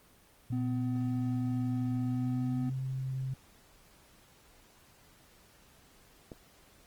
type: tone with pitch glide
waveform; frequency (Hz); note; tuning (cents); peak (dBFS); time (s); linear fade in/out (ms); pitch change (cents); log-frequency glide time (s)
sine; 120 to 131.62; B2 to C3; -49 to +11; -32; 0.5-3.34; 5; +160; 1.99-2.71
type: tone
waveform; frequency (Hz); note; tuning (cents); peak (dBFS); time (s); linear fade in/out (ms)
triangle; 252.6; B3; +39; -30; 0.52-2.7; 10
type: click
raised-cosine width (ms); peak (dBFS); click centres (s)
2; -30; 6.318
effects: pink hiss -61 dBFS RMS until 6.86 s + Opus 24 kbps